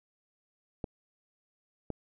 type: clicks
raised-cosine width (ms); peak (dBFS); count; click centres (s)
2; -21; 2; 0.842 / 1.903
effects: none